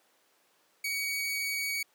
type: tone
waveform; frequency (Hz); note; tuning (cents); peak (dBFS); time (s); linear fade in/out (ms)
sawtooth; 2253; C#7; +28; -27; 0.84-1.83; 5
effects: pink hiss -67 dBFS RMS until 1.94 s + high-pass 400 Hz 12 dB/octave